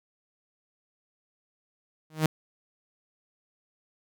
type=tone with exponential growth; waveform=sawtooth; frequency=156.4 Hz; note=D#3; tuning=9 cents sharp; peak=-13 dBFS; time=2.1-2.26 s; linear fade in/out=2 ms; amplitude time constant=33 ms; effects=none